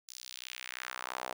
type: tone with high-pass filter sweep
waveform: sawtooth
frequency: 63 Hz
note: B1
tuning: 35 cents sharp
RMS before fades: -43 dBFS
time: 0.08-1.33 s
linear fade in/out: 5 ms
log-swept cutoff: 5800 to 670 Hz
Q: 1.7
effects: none